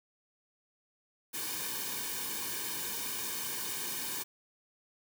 white noise with comb filter, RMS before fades -37 dBFS, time 1.33-4.24 s, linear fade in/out 20 ms, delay 1.5 ms, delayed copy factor -0.95, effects none

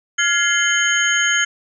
sine tone cluster, 1405 / 1684 / 2096 / 3071 / 6570 Hz, F6 / G#6 / C7 / G7 / G#8, +10 / +24 / +2 / -36 / -20 cents, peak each -21 / -20 / -22 / -21 / -21 dBFS, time 0.18-1.45 s, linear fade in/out 10 ms, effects none

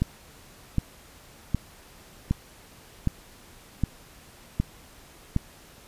click train, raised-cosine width 5 ms, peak -10 dBFS, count 8, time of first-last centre 0.02-5.364 s, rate 1.31 Hz, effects pink hiss -51 dBFS RMS until 5.87 s + resampled to 32000 Hz

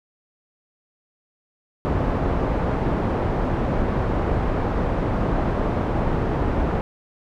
pink low-pass noise, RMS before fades -22 dBFS, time 1.85-6.81 s, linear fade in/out 0 ms, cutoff 930 Hz, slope 12 dB/octave, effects none

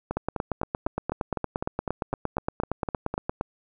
two click trains, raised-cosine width 1 ms, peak -14 / -12 dBFS, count 13 / 29, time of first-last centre 0.11-3.14 / 0.17-3.411 s, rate 3.96 / 8.64 Hz, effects none

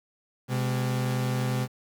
40% pulse tone pair together, 127.63 / 207 Hz, C3 / G#3, -43 / -5 cents, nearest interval minor sixth, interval 838 cents, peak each -25 / -32 dBFS, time 0.48-1.68 s, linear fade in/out 50 ms, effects 9-bit

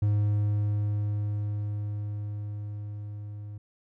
triangle tone with level ramp, 103.9 Hz, G#2, 1 cent sharp, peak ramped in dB -19 to -35 dBFS, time 0.02-3.58 s, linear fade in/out 5 ms, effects none

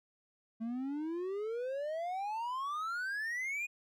triangle exponential sweep, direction up, 220.9 to 2489 Hz, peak -33 dBFS, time 0.6-3.67 s, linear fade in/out 20 ms, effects none

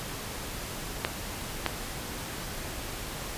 clicks, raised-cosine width 0.3 ms, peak -9 dBFS, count 2, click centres 1.049 / 1.663 s, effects pink hiss -37 dBFS RMS until 3.37 s + resampled to 32000 Hz

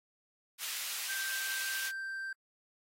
pink high-pass noise, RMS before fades -39 dBFS, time 0.58-1.92 s, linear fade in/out 50 ms, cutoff 2200 Hz, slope 12 dB/octave
triangle tone, 1568 Hz, G6, in tune, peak -35 dBFS, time 1.09-2.33 s, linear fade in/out 5 ms
effects AAC 48 kbps

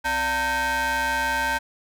40% pulse ring-modulated tone, 323.1 Hz, E4, 35 cents flat, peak -18 dBFS, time 0.04-1.59 s, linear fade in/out 20 ms, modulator 1230 Hz, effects none

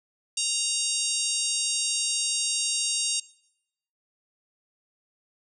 harmonic tone with a mistuned harmonic, 932.3 Hz, A#5, in tune, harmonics 3 / 4 / 5 / 6 / 7 / 8 / 9 / 10, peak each -33 / -33 / -33 / -33 / -33 / -33 / -33 / -33 dBFS, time 0.37-3.2 s, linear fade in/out 5 ms, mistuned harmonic 10, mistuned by -30 cents, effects noise-tail reverb RT60 0.8 s tail -22 dB re dry

